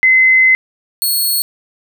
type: tone pair in turn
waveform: sine / 5% pulse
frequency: 2050 / 4344 Hz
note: C7 / C#8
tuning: -36 / -36 cents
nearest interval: octave + minor second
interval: 1300 cents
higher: second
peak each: -6 dBFS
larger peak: neither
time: 0.03-0.55 / 1.02-1.42 s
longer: first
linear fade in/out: 0 ms
effects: none